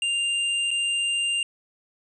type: tone with dropouts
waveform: square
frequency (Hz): 2794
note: F7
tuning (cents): 0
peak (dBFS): -23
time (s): 0.02-1.43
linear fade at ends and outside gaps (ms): 2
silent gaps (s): 0.707-0.712
effects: resampled to 22050 Hz